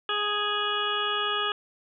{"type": "harmonic tone with a mistuned harmonic", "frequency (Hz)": 415.3, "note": "G#4", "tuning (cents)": 0, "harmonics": [1, 2, 3, 4, 6, 7, 8], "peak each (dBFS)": [-34, -38, -29, -33, -39, -31, -33], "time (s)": [0.09, 1.52], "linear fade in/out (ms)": 2, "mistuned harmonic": 8, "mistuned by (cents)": 16, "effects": []}